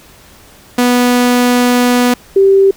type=tone pair in turn; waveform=sawtooth / sine; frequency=245.7 / 390 Hz; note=B3 / G4; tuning=-9 / -9 cents; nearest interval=minor sixth; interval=800 cents; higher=second; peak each=-4 dBFS; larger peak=neither; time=0.78-2.14 / 2.36-2.71 s; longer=first; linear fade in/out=5 ms; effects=pink hiss -41 dBFS RMS until 2.76 s